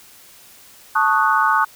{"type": "chord", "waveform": "sine", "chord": "D# half-diminished seventh", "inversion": "second", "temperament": "equal", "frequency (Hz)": [880, 1108.7, 1244.5, 1480], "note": ["A5", "C#6", "D#6", "F#6"], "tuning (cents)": [0, 0, 0, 0], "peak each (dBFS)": -19, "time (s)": [0.95, 1.65], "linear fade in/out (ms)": 10, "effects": ["white hiss -46 dBFS RMS until 1.75 s"]}